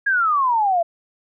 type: exponential sweep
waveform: sine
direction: down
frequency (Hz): 1661.2 to 660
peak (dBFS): -15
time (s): 0.06-0.83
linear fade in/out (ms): 10
effects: none